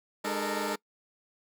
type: tone cluster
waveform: 15% pulse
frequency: 206.4 / 302.1 / 436.6 / 463.6 Hz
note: G#3 / D4 / A4 / A#4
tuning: -10 / +49 / -13 / -10 cents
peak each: -29 dBFS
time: 0.24-0.76 s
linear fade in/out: 10 ms
effects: noise-tail reverb RT60 0.1 s tail -24 dB re dry